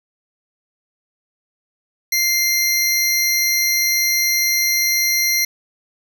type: tone pair together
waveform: 25% pulse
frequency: 2093 / 5775 Hz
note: C7 / F#8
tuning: 0 / -43 cents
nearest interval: octave + tritone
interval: 1757 cents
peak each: -14 dBFS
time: 2.12-5.45 s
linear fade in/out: 5 ms
effects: none